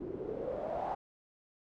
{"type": "noise with low-pass filter sweep", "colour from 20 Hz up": "white", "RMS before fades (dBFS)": -38, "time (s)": [0, 0.95], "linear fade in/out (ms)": 10, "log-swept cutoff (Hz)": [330, 810], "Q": 6.2, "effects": []}